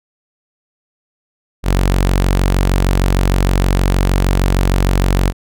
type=tone; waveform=sawtooth; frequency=46.46 Hz; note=F#1; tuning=8 cents sharp; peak=-7 dBFS; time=1.63-5.33 s; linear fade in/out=50 ms; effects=none